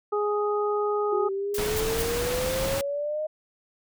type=harmonic tone; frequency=415.5 Hz; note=G#4; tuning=1 cent sharp; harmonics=1 / 2 / 3; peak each=-24 / -32 / -30 dBFS; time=0.12-1.29 s; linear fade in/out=10 ms
type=exponential sweep; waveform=sine; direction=up; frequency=370.5 to 622.3 Hz; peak=-26 dBFS; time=1.12-3.27 s; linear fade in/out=10 ms
type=noise bursts; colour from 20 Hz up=blue; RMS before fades=-33 dBFS; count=3; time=1.54-2.023 s; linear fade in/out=5 ms; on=41 ms; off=180 ms
type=noise; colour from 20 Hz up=pink; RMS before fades=-30 dBFS; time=1.58-2.81 s; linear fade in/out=0 ms
effects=none